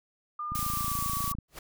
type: tone with pitch glide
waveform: sine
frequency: 1207 to 1139.3 Hz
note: D6 to C#6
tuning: +47 to +47 cents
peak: -32 dBFS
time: 0.39-1.34 s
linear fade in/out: 5 ms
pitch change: -100 cents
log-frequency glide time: 0.57-1.05 s
type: click train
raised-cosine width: 5 ms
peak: -25 dBFS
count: 25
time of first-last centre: 0.52-1.386 s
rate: 27.7 Hz
type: noise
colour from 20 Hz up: blue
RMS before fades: -34 dBFS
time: 0.55-1.32 s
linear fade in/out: 0 ms
type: noise with exponential growth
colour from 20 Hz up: pink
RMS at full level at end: -37 dBFS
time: 1.48-1.59 s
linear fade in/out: 5 ms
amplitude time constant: 22 ms
effects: none